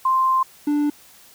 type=tone pair in turn; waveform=sine / triangle; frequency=1046.5 / 293.7 Hz; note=C6 / D4; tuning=0 / 0 cents; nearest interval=octave + minor seventh; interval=2200 cents; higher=first; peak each=-15 dBFS; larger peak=neither; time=0.05-0.43 / 0.67-0.9 s; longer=first; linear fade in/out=5 ms; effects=white hiss -49 dBFS RMS until 1.34 s